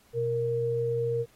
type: tone pair together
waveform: sine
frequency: 123.36 / 466.2 Hz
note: B2 / A#4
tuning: -2 / 0 cents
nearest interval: octave + major seventh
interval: 2302 cents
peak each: -32 / -26 dBFS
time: 0.13-1.26 s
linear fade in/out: 50 ms
effects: pink hiss -62 dBFS RMS until 1.35 s + AAC 48 kbps